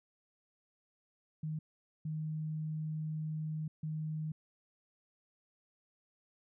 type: tone bursts at uneven times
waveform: sine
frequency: 155.56 Hz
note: D#3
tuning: in tune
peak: -35 dBFS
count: 3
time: 1.43-1.59 / 2.05-3.68 / 3.83-4.32 s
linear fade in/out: 5 ms
effects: none

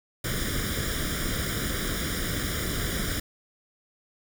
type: noise with comb filter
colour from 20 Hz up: pink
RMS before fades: -29 dBFS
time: 0.24-3.2 s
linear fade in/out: 5 ms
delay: 0.57 ms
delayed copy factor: +0.85
effects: none

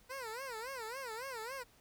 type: tone with vibrato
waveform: 15% pulse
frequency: 488 Hz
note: B4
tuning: 21 cents flat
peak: -35 dBFS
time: 0.09-1.64 s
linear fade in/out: 20 ms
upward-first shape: sine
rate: 3.6 Hz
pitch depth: 200 cents each way
effects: pink hiss -66 dBFS RMS until 1.8 s

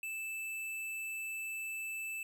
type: tone with hard clipping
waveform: sine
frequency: 2637 Hz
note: E7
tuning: in tune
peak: -39 dBFS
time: 0.03-2.23 s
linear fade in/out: 2 ms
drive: 16 dB
effects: none

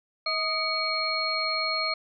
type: tone cluster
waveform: sine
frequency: 640 / 1245 / 2251 / 4270 Hz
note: D#5 / D#6 / C#7 / C8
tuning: +49 / +1 / +26 / +34 cents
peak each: -34 / -31 / -31 / -28 dBFS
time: 0.26-1.94 s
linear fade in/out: 5 ms
effects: none

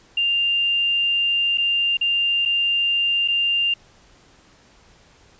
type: tone with dropouts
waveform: sine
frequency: 2794 Hz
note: F7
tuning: in tune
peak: -17 dBFS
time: 0.17-3.74 s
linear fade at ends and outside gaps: 5 ms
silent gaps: 1.575-1.581 / 1.971-2.011 / 2.453-2.457 / 3.278-3.283 s
effects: pink hiss -53 dBFS RMS until 5.39 s + resampled to 16000 Hz

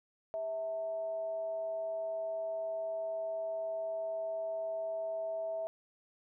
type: tone with frequency modulation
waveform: sine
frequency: 652 Hz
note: E5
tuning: 19 cents flat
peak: -34 dBFS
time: 0.34-5.67 s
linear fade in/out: 0 ms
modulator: 249 Hz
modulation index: 0.23
effects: none

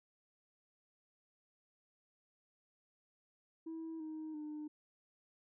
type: tone with pitch steps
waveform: sine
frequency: 324.5 / 313.1 / 302.1 Hz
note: E4 / D#4 / D4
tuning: -27 / +11 / +49 cents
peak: -40 dBFS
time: 3.66-4.68 s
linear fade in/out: 10 ms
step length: 340 ms
effects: tanh soft clip ceiling -40 dBFS

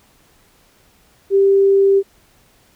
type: tone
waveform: sine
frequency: 393 Hz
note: G4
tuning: 4 cents sharp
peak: -9 dBFS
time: 1.3-2.03 s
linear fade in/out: 50 ms
effects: pink hiss -54 dBFS RMS until 2.75 s

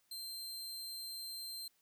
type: tone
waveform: sawtooth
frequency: 4142 Hz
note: C8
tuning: 18 cents flat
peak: -40 dBFS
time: 0.11-1.68 s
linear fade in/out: 5 ms
effects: white hiss -75 dBFS RMS until 1.81 s

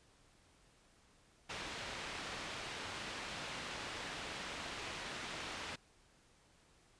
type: low-pass noise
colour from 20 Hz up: white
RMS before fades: -45 dBFS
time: 1.49-5.76 s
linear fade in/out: 10 ms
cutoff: 3200 Hz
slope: 12 dB/octave
effects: pink hiss -68 dBFS RMS until 6.99 s + resampled to 22050 Hz

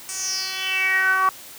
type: tone with band-pass filter sweep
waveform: 10% pulse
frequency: 378.9 Hz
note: F#4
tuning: 41 cents sharp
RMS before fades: -22 dBFS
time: 0.09-1.29 s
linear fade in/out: 0 ms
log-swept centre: 8000 to 1100 Hz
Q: 6.2
effects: white hiss -41 dBFS RMS until 1.58 s + high-pass 60 Hz 12 dB/octave

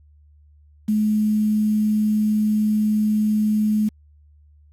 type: tone with quantisation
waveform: sine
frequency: 213.4 Hz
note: G#3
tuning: 47 cents sharp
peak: -16 dBFS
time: 0.88-3.89 s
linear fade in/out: 10 ms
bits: 7
effects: added 74 Hz sine -49 dBFS peak until 4.72 s + AAC 64 kbps

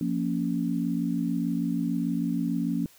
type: chord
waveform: sine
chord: Bb minor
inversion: second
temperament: just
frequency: 174.81 / 233.1 / 279.7 Hz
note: F3 / Bb3 / Db4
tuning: +2 / 0 / +16 cents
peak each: -29 dBFS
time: 0.01-2.86 s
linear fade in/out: 2 ms
effects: white hiss -56 dBFS RMS until 2.98 s

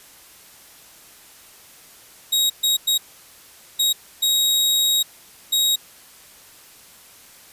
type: tone bursts at uneven times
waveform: sawtooth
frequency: 3792 Hz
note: A#7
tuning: 29 cents sharp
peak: -13 dBFS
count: 6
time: 2.32-2.5 / 2.63-2.77 / 2.87-2.98 / 3.79-3.93 / 4.22-5.03 / 5.52-5.76 s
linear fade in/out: 10 ms
effects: white hiss -47 dBFS RMS until 7.52 s + resampled to 32000 Hz

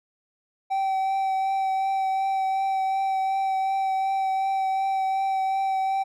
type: tone with vibrato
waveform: triangle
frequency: 771 Hz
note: G5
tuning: 29 cents flat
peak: -20 dBFS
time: 0.7-6.04 s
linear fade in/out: 20 ms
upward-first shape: triangle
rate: 2.7 Hz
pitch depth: 16 cents each way
effects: none

